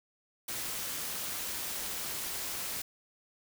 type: noise with amplitude modulation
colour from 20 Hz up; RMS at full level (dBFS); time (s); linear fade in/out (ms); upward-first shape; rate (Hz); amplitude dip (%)
white; -35; 0.48-2.82; 5; sine; 285; 45
effects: none